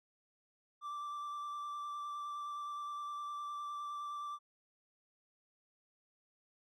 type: tone with vibrato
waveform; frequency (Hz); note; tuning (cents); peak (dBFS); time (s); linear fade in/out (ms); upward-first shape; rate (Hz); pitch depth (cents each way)
triangle; 1172; D6; -4; -38; 0.81-4.39; 50; square; 9.7; 10
effects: none